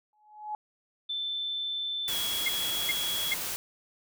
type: tone with exponential growth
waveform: sine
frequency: 847 Hz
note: G#5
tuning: 34 cents sharp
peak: -29 dBFS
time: 0.13-0.55 s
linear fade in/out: 1 ms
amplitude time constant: 90 ms
type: tone with pitch glide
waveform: sine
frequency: 3534 to 3341 Hz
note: A7 to G#7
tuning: +7 to +10 cents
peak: -30 dBFS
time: 1.09-3.34 s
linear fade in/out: 10 ms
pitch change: -97 cents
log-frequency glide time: 2.07-2.13 s
type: noise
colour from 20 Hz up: white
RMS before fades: -34 dBFS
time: 2.08-3.56 s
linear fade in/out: 0 ms
type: tone bursts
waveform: sine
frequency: 2116 Hz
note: C7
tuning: 19 cents sharp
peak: -25 dBFS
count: 3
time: 2.46-3.341 s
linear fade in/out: 5 ms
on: 27 ms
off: 400 ms
effects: none